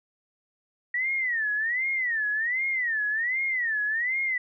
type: tone with vibrato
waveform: sine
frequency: 1900 Hz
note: A#6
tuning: 33 cents sharp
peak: -24 dBFS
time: 0.94-4.38 s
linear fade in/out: 5 ms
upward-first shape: sine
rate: 1.3 Hz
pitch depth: 210 cents each way
effects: none